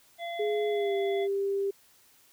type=harmonic tone; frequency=684 Hz; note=F5; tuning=36 cents flat; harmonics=1 / 3 / 5; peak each=-34 / -41 / -44 dBFS; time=0.18-1.28 s; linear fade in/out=50 ms
type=tone with pitch glide; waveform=sine; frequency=419.1 to 395.8 Hz; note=G#4 to G4; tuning=+16 to +17 cents; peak=-26 dBFS; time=0.39-1.71 s; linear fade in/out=10 ms; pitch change=-99 cents; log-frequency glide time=0.69-0.94 s
effects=white hiss -61 dBFS RMS until 2.32 s